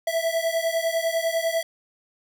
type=beating tone pair; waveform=square; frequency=655 / 665 Hz; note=E5 / E5; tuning=-11 / +15 cents; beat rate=10 Hz; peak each=-26 dBFS; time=0.07-1.63 s; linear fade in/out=5 ms; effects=none